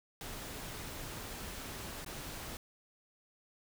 pink noise with dropouts, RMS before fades -44 dBFS, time 0.21-2.57 s, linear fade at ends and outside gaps 1 ms, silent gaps 2.047-2.062 s, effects none

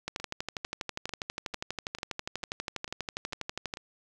two click trains, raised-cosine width 0.2 ms, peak -16 / -23 dBFS, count 46 / 9, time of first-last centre 0.08-3.739 / 0.2-3.771 s, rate 12.3 / 2.24 Hz, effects 9-bit

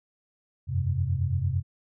sine chord, F suspended second, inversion none, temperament equal with one note detuned, 87.31 / 96.15 / 130.81 Hz, F2 / G2 / C3, 0 / -33 / 0 cents, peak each -28 dBFS, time 0.67-1.63 s, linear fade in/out 50 ms, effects none

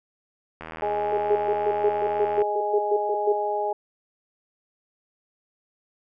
click train, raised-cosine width 0.5 ms, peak -21 dBFS, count 146, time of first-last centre 0.61-2.418 s, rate 80.2 Hz
harmonic tone, 207.7 Hz, G#3, in tune, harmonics 2 / 3 / 4, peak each -28 / -29 / -26 dBFS, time 0.82-3.73 s, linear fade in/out 5 ms
sine tone bursts, 415.3 Hz, G#4, in tune, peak -19 dBFS, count 13, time 1.12-3.327 s, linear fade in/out 10 ms, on 59 ms, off 120 ms
effects none

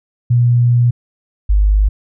sine tone pair in turn, 120.8 / 50.79 Hz, B2 / G#1, -38 / -38 cents, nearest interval octave + minor third, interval 1500 cents, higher first, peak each -8 dBFS, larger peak neither, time 0.3-0.91 / 1.49-1.89 s, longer first, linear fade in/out 10 ms, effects none

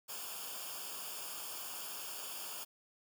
white noise with comb filter, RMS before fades -44 dBFS, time 0.08-2.65 s, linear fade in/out 20 ms, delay 0.5 ms, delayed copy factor -0.8, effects none

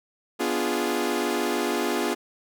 sawtooth chord, B diminished seventh, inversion none, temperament equal, 246.9 / 293.7 / 349.2 / 415.3 Hz, B3 / D4 / F4 / Ab4, 0 / 0 / 0 / 0 cents, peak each -26 / -27 / -24 / -25 dBFS, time 0.39-2.15 s, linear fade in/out 20 ms, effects none

